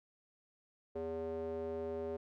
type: tone with band-pass filter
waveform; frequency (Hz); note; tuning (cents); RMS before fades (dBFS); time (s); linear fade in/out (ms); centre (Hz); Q
square; 81.4; E2; -21; -40; 0.95-2.17; 10; 470; 7
effects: none